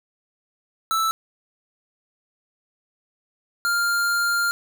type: tone pair in turn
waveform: square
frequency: 1318 / 1399 Hz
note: E6 / F6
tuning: -1 / +3 cents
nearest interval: minor second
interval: 104 cents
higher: second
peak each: -20 dBFS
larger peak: neither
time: 0.91-1.11 / 3.65-4.51 s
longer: second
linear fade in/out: 0 ms
effects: 8-bit